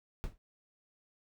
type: noise with exponential decay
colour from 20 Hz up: brown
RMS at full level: -32 dBFS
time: 0.24-0.38 s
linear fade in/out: 0 ms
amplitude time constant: 30 ms
effects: none